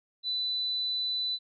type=tone; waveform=sine; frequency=3990 Hz; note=B7; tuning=17 cents sharp; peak=-28 dBFS; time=0.23-1.39 s; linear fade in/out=50 ms; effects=none